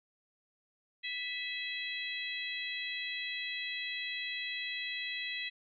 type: harmonic tone with a mistuned harmonic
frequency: 660 Hz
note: E5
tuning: 2 cents sharp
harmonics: 3 / 4 / 5 / 6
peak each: -40 / -41 / -42 / -43 dBFS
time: 1.03-5.5 s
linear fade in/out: 20 ms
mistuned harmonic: 4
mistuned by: -40 cents
effects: none